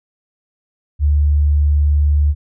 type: tone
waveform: sine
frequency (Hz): 73.42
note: D2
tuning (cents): 0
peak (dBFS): -10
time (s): 0.99-2.35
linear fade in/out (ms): 50
effects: none